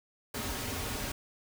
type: noise with comb filter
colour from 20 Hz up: pink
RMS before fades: -36 dBFS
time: 0.34-1.12 s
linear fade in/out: 5 ms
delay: 5.9 ms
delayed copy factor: -0.6
effects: none